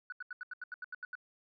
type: tone bursts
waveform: sine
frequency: 1480 Hz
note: F#6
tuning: in tune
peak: -38 dBFS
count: 11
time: 0.1-1.153 s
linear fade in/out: 2 ms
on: 23 ms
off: 80 ms
effects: tanh soft clip ceiling -34 dBFS